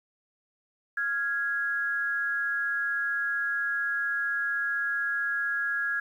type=tone pair together; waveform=sine; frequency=1396.9 / 1661.2 Hz; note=F6 / G#6; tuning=0 / 0 cents; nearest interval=minor third; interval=300 cents; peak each=-32 / -27 dBFS; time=0.97-6 s; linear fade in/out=5 ms; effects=10-bit